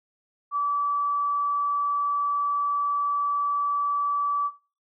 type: tone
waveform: sine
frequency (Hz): 1153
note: D6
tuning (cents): -32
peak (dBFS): -22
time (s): 0.51-4.51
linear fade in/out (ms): 50
effects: noise-tail reverb RT60 0.4 s tail -20 dB re dry